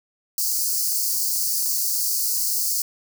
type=high-pass noise; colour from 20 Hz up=white; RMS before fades=-23 dBFS; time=0.38-2.82 s; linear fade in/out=2 ms; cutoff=4400 Hz; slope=96 dB/octave; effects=none